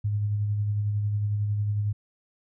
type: tone with tremolo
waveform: sine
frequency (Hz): 103.83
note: G#2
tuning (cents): 0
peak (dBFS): -22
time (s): 0.04-1.93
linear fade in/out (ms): 10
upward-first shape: sine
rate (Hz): 11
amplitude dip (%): 30
effects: none